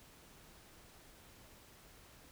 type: silence
effects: pink hiss -60 dBFS RMS until 2.31 s